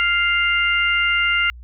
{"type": "harmonic tone", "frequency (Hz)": 698.5, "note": "F5", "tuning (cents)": 0, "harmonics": [2, 3, 4], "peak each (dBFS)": [-20, -19, -21], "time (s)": [0, 1.5], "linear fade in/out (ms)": 0, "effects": ["added 60 Hz sine -36 dBFS peak until 1.63 s"]}